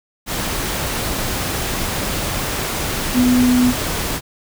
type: tone in noise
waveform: sine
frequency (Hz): 248.6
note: B3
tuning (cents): +12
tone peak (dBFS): -11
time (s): 3.13-3.74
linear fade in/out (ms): 50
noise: pink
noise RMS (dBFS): -22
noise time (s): 0.26-4.21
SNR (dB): +8
effects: none